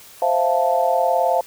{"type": "chord", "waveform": "sine", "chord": "F major seventh", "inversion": "second", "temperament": "equal", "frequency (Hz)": [523.3, 659.3, 698.5, 880], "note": ["C5", "E5", "F5", "A5"], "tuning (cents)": [0, 0, 0, 0], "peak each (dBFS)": [-21, -22, -19, -22], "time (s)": [0.22, 1.41], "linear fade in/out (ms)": 2, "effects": ["white hiss -44 dBFS RMS until 1.46 s"]}